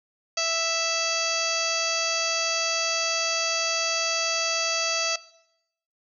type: harmonic tone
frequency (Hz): 659.3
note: E5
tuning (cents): 0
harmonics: 1 / 2 / 3 / 4 / 5 / 6 / 7 / 8 / 9 / 10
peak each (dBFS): -30 / -33 / -37 / -31 / -36 / -39 / -28 / -37 / -31 / -35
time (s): 0.37-5.16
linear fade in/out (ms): 5
effects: noise-tail reverb RT60 0.8 s tail -19 dB re dry